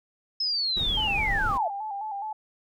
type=linear sweep; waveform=sine; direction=down; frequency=5210 to 630 Hz; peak=-24 dBFS; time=0.4-1.68 s; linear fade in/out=5 ms
type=noise; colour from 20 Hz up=brown; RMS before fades=-32 dBFS; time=0.76-1.58 s; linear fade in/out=10 ms
type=tone with vibrato; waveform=sine; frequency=830.6 Hz; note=G#5; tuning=in tune; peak=-30 dBFS; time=0.97-2.33 s; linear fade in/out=5 ms; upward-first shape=square; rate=4.8 Hz; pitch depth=69 cents each way
effects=none